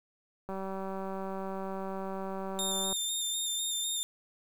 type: click train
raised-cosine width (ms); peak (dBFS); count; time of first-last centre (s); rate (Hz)
1; -25; 469; 0.49-2.928; 192
type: tone with vibrato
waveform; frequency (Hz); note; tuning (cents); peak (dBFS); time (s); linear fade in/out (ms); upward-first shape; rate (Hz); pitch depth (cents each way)
20% pulse; 3628; A#7; -48; -25; 2.59-4.03; 0; square; 4; 20
effects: 9-bit